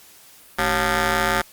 10% pulse ring-modulated tone, 166.6 Hz, E3, 19 cents sharp, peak -7 dBFS, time 0.58-1.42 s, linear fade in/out 10 ms, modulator 1050 Hz, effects white hiss -48 dBFS RMS until 1.52 s + Opus 48 kbps

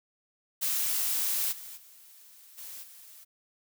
blue noise with level steps, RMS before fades -29 / -44 / -54 / -43 / -51 dBFS, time 0.61-3.25 s, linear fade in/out 20 ms, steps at 1.51 / 1.76 / 2.57 / 2.82 s, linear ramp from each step 20 ms, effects none

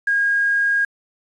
sine tone with quantisation, 1630 Hz, G#6, 33 cents flat, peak -15 dBFS, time 0.07-0.85 s, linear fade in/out 5 ms, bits 7, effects resampled to 22050 Hz

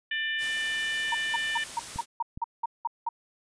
harmonic tone, 594 Hz, D5, 20 cents sharp, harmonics 3 / 4 / 5 / 6, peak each -29 / -38 / -34 / -42 dBFS, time 0.11-1.64 s, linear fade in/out 5 ms
white noise, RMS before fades -40 dBFS, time 0.38-2.06 s, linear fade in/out 50 ms
sine tone bursts, 932.3 Hz, A#5, in tune, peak -25 dBFS, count 10, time 1.12-3.09 s, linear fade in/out 5 ms, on 26 ms, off 190 ms
clicks, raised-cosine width 5 ms, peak -26 dBFS, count 2, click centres 1.96 / 2.375 s
effects resampled to 22050 Hz

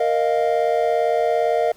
triangle chord, Bb suspended fourth, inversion none, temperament just, 466.2 / 621.6 / 699.2 Hz, Bb4 / Eb5 / F5, 0 / -2 / +2 cents, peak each -19 dBFS, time 0-1.72 s, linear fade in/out 5 ms, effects pink hiss -52 dBFS RMS until 1.76 s

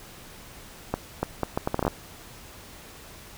accelerating click train, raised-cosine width 1 ms, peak -10 dBFS, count 11, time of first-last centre 0.94-1.879 s, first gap 290 ms, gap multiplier 0.7, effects pink hiss -46 dBFS RMS until 3.37 s

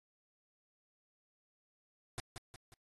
pink noise with echo, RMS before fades -40 dBFS, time 2.18-2.2 s, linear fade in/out 0 ms, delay 180 ms, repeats 3, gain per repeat -6 dB, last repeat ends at 2.74 s, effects AAC 32 kbps

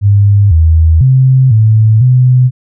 sine tone with pitch steps, 101.3 / 80.5 / 130.9 / 109.6 / 126.7 Hz, G#2 / E2 / C3 / A2 / B2, -43 / -41 / +1 / -6 / +45 cents, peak -3 dBFS, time 0.01-2.51 s, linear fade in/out 50 ms, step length 500 ms, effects none

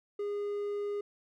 triangle tone, 409.6 Hz, G#4, 24 cents flat, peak -30 dBFS, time 0.19-1.01 s, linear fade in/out 5 ms, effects none

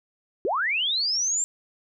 sine linear sweep, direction up, 324.9 to 7470 Hz, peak -22 dBFS, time 0.45-1.44 s, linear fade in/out 0 ms, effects none

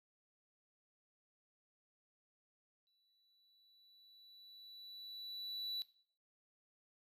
triangle tone with exponential growth, 3951 Hz, B7, in tune, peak -36 dBFS, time 2.87-5.82 s, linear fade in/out 0 ms, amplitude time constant 640 ms, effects noise-tail reverb RT60 0.5 s tail -17 dB re dry

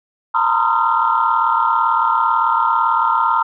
sine tone cluster, 903 / 941 / 1028 / 1249 / 1367 Hz, A5 / A#5 / C6 / D#6 / F6, +45 / +16 / -31 / +6 / -37 cents, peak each -19 dBFS, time 0.34-3.43 s, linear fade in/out 10 ms, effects tanh soft clip ceiling -3 dBFS

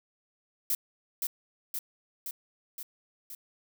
violet noise with echo, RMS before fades -28 dBFS, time 0.7-0.75 s, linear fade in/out 2 ms, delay 520 ms, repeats 5, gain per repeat -3 dB, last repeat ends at 3.35 s, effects none

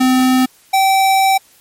square tone pair in turn, 257 / 772.6 Hz, C4 / G5, -31 / -25 cents, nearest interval octave + perfect fifth, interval 1906 cents, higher second, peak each -10 dBFS, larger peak neither, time 0-0.46 / 0.73-1.38 s, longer second, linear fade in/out 10 ms, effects white hiss -49 dBFS RMS until 1.6 s + MP3 64 kbps

